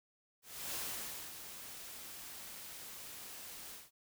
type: noise with ADSR envelope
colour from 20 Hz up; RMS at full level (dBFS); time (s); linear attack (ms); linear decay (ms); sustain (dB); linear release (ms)
white; -40; 0.42-3.91; 330; 570; -9; 180
effects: none